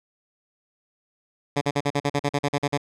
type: tone bursts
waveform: 10% pulse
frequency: 143.4 Hz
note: D3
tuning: 41 cents flat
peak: -12 dBFS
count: 13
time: 1.56-2.777 s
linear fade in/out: 10 ms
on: 53 ms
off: 44 ms
effects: low-pass 7000 Hz 12 dB/octave